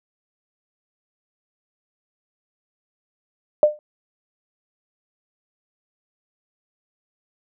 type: tone with exponential decay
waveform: sine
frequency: 601 Hz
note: D5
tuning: 40 cents sharp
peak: -6 dBFS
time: 3.63-3.79 s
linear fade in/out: 1 ms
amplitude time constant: 33 ms
effects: none